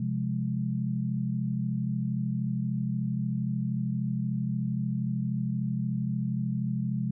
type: chord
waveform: sine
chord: F minor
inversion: second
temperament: equal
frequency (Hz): 130.81 / 174.61 / 207.7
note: C3 / F3 / Ab3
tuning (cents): 0 / 0 / 0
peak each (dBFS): -30 / -33 / -31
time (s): 0-7.11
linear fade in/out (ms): 5
effects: none